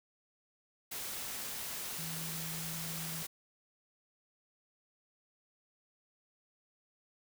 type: tone in noise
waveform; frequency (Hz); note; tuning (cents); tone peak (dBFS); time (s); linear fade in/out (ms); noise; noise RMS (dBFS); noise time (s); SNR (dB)
sine; 162.2; E3; -28; -43; 1.98-3.23; 10; white; -41; 0.91-3.27; -5
effects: none